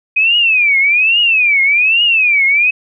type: tone with vibrato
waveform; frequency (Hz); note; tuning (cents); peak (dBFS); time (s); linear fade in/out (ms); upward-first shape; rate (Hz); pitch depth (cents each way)
sine; 2489; D#7; 0; -8; 0.16-2.71; 10; triangle; 1.2; 270
effects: none